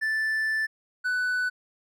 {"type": "tone pair in turn", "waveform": "triangle", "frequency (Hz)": [1760, 1492.4], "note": ["A6", "F#6"], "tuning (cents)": [0, 14], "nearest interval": "minor third", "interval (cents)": 286, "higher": "first", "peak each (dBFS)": [-22, -22], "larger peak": "neither", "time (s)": [[0.01, 0.67], [1.04, 1.5]], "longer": "first", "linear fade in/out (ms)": 20, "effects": []}